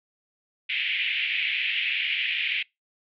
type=band-pass noise; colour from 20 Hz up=pink; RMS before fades=-27 dBFS; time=0.69-2.63 s; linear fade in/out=10 ms; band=2100 to 3100 Hz; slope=48 dB/octave; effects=noise-tail reverb RT60 0.2 s tail -25 dB re dry